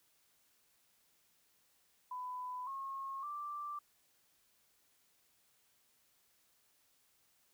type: tone with pitch steps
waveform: sine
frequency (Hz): 1000 / 1084.2 / 1175.5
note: B5 / C#6 / D6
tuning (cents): +21 / -39 / +1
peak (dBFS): -40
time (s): 2.11-3.79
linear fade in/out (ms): 5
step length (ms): 560
effects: white hiss -73 dBFS RMS until 7.53 s